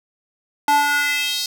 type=tone with high-pass filter sweep; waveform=square; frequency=290 Hz; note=D4; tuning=22 cents flat; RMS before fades=-19 dBFS; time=0.68-1.46 s; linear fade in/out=2 ms; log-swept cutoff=730 to 4700 Hz; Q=3.1; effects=none